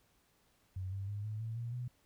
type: tone with pitch steps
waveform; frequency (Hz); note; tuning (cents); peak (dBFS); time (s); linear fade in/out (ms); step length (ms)
sine; 93.5 / 97.92 / 102.55 / 107.4 / 112.48 / 117.8 / 123.37; F#2 / G2 / G#2 / A2 / A2 / A#2 / B2; +19 / -1 / -21 / -41 / +39 / +19 / -1; -37; 0.76-1.88; 5; 160
effects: pink hiss -72 dBFS RMS until 2.05 s